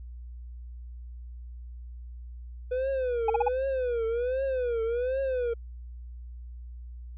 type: tone with vibrato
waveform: triangle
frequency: 493.9 Hz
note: B4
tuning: in tune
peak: -24 dBFS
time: 2.71-5.54 s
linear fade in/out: 10 ms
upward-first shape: triangle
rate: 1.3 Hz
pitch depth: 180 cents each way
type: tone bursts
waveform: triangle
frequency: 830.6 Hz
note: G#5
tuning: in tune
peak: -19 dBFS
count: 4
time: 3.28-3.484 s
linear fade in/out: 5 ms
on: 21 ms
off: 40 ms
effects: added 60 Hz sine -39 dBFS peak until 7.17 s + resampled to 8000 Hz